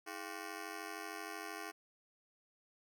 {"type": "ring-modulated tone", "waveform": "10% pulse", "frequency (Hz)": 370, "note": "F#4", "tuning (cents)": 0, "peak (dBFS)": -32, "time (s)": [0.06, 1.72], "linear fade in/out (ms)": 20, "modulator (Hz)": 46.5, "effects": []}